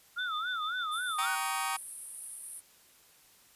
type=tone with vibrato; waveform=sine; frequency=1358 Hz; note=F6; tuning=49 cents flat; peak=-32 dBFS; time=0.16-1.36 s; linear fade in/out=20 ms; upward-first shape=sine; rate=3.7 Hz; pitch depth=180 cents each way
type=tone with tremolo; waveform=sine; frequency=3545 Hz; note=A7; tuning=12 cents sharp; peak=-36 dBFS; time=0.18-1.26 s; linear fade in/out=10 ms; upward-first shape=sine; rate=6.8 Hz; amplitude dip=65%
type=band-pass noise; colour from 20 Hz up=white; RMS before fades=-45 dBFS; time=0.91-2.61 s; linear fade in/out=20 ms; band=8900 to 11000 Hz; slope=96 dB/octave
type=chord; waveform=sawtooth; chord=Eb dominant seventh; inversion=first; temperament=just; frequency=777.8 / 933.4 / 1120.1 / 1244.5 Hz; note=G5 / Bb5 / Db6 / Eb6; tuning=-14 / +2 / +18 / 0 cents; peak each=-33 dBFS; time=1.18-1.77 s; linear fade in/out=10 ms
effects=white hiss -61 dBFS RMS until 3.55 s + resampled to 32000 Hz